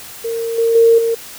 sine tone with level steps, 459.1 Hz, A#4, 26 cents flat, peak -18 / -11 / -6 / -13 dBFS, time 0.24-1.15 s, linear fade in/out 10 ms, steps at 0.58 / 0.75 / 0.98 s, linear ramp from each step 5 ms, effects white hiss -34 dBFS RMS until 1.38 s

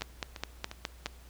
two click trains, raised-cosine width 0.2 ms, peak -23 / -15 dBFS, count 4 / 6, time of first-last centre 0.01-1.066 / 0.02-1.06 s, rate 2.84 / 4.81 Hz, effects added 60 Hz sine -50 dBFS peak until 1.29 s + pink hiss -58 dBFS RMS until 1.29 s

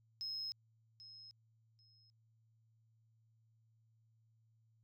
sine tone with echo, 5150 Hz, E8, 41 cents flat, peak -39 dBFS, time 0.21-0.52 s, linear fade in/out 0 ms, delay 790 ms, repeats 2, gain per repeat -14 dB, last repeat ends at 2.1 s, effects tanh soft clip ceiling -36 dBFS + added 112 Hz sine -70 dBFS peak until 4.83 s

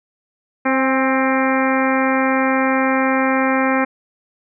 harmonic tone with a mistuned harmonic, 263.7 Hz, C4, 14 cents sharp, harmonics 1 / 2 / 3 / 4 / 5 / 6 / 7 / 8 / 9, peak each -18 / -21 / -23 / -24 / -25 / -26 / -26 / -27 / -28 dBFS, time 0.65-3.85 s, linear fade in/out 10 ms, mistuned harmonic 3, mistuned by +29 cents, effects none

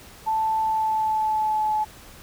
sine tone with pitch glide, 880 to 857.4 Hz, A5 to A5, 0 to -45 cents, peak -20 dBFS, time 0.26-1.85 s, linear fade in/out 20 ms, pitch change -45 cents, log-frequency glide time 0.61-1.73 s, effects pink hiss -46 dBFS RMS until 2.22 s

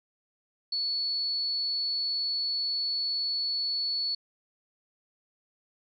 sine tone, 4421 Hz, C#8, 5 cents flat, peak -27 dBFS, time 0.72-4.15 s, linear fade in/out 5 ms, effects none

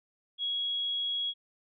sine tone, 3322 Hz, G#7, in tune, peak -29 dBFS, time 0.38-1.34 s, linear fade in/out 50 ms, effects none

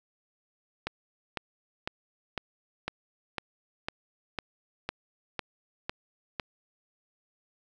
click train, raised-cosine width 0.3 ms, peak -15 dBFS, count 12, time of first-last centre 0.87-6.398 s, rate 1.99 Hz, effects none

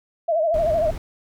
sine tone with vibrato, 645 Hz, E5, 38 cents flat, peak -17 dBFS, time 0.28-0.91 s, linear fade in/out 10 ms, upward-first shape sine, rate 13 Hz, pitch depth 100 cents each way
brown noise, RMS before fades -30 dBFS, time 0.54-0.98 s, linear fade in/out 2 ms
effects none

